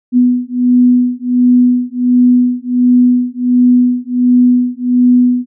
sine beating tone pair, 246.7 / 248.1 Hz, B3 / B3, -2 / +8 cents, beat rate 1.4 Hz, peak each -10 dBFS, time 0.12-5.46 s, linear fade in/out 50 ms, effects none

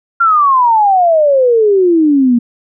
sine exponential sweep, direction down, 1396.9 to 232.4 Hz, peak -6 dBFS, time 0.2-2.39 s, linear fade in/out 10 ms, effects none

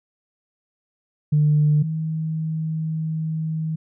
sine tone pair in turn, 150 / 158.76 Hz, D3 / D#3, +37 / +35 cents, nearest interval minor second, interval 98 cents, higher second, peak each -13 / -22 dBFS, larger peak first, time 1.32-1.83 / 1.83-3.76 s, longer second, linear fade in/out 10 ms, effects tanh soft clip ceiling -9 dBFS

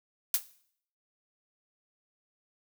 blue noise with exponential decay, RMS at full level -20 dBFS, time 0.34-0.43 s, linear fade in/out 2 ms, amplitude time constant 19 ms, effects noise-tail reverb RT60 0.6 s tail -17 dB re dry

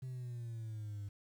sine exponential sweep, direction down, 130.81 to 99.9 Hz, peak -38 dBFS, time 0.02-1.09 s, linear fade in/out 10 ms, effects tanh soft clip ceiling -40 dBFS + 11-bit

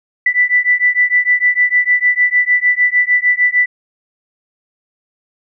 sine beating tone pair, 1975.5 / 1982.1 Hz, B6 / B6, 0 / +6 cents, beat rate 6.6 Hz, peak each -13 dBFS, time 0.26-3.66 s, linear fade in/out 5 ms, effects none

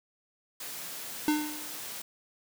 white high-pass noise, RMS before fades -40 dBFS, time 0.6-2.02 s, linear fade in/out 5 ms, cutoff 130 Hz, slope 12 dB/octave
square tone with exponential decay, 301.9 Hz, D4, 48 cents sharp, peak -22 dBFS, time 1.28-1.79 s, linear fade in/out 1 ms, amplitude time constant 110 ms
effects none

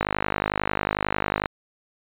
click train, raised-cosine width 0.5 ms, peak -7 dBFS, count 75, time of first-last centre 0.01-1.458 s, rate 51.1 Hz, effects resampled to 8000 Hz

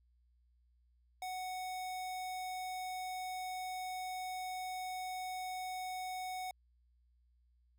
square tone, 741 Hz, F#5, 2 cents sharp, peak -40 dBFS, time 1.22-6.51 s, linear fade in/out 2 ms, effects added 60 Hz sine -68 dBFS peak until 7.78 s

